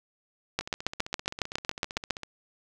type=two click trains; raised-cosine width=0.2 ms; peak=-9 / -20 dBFS; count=12 / 26; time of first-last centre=0.59-2.107 / 0.61-2.233 s; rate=7.25 / 15.4 Hz; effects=none